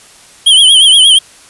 square tone with vibrato, 3152 Hz, G7, 9 cents sharp, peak -3 dBFS, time 0.46-1.19 s, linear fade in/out 10 ms, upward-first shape triangle, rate 8.5 Hz, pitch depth 110 cents each way, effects white hiss -39 dBFS RMS until 1.49 s + resampled to 24000 Hz

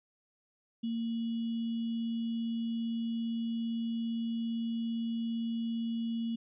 sine tone with sample-and-hold, 229.4 Hz, A#3, 28 cents flat, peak -31 dBFS, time 0.83-6.36 s, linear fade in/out 10 ms, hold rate 3150 Hz, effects resampled to 8000 Hz

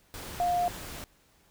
sine tone in noise, 707 Hz, F5, 21 cents sharp, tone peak -24 dBFS, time 0.4-0.68 s, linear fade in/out 0 ms, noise pink, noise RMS -41 dBFS, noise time 0.14-1.04 s, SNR +14 dB, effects pink hiss -64 dBFS RMS until 1.5 s

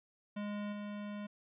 square tone with level steps, 206.5 Hz, G#3, 10 cents flat, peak -38 / -41 dBFS, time 0.36-1.27 s, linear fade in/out 10 ms, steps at 0.72 s, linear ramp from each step 10 ms, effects resampled to 8000 Hz

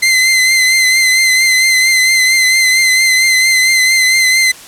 sawtooth tone with vibrato, 2061 Hz, C7, 27 cents flat, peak -4 dBFS, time 0.02-4.52 s, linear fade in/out 10 ms, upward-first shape triangle, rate 4.4 Hz, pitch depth 36 cents each way, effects white hiss -34 dBFS RMS until 4.67 s + low-pass 11000 Hz 12 dB/octave

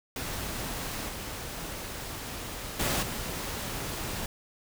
pink noise with level steps, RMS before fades -35 / -38 / -28 / -35 dBFS, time 0.16-4.26 s, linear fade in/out 2 ms, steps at 1.08 / 2.79 / 3.02 s, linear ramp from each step 10 ms, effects none

